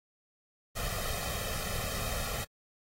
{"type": "noise with comb filter", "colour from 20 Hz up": "pink", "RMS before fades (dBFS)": -35, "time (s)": [0.75, 2.45], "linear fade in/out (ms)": 20, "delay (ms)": 1.6, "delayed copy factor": 0.8, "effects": ["AAC 48 kbps"]}